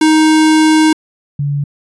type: tone pair in turn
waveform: square / sine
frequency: 312.7 / 143.21 Hz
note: D#4 / D3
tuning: +9 / -43 cents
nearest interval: octave + major second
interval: 1352 cents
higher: first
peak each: -7 / -13 dBFS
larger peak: first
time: 0.01-0.93 / 1.39-1.64 s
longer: first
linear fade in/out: 5 ms
effects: resampled to 24000 Hz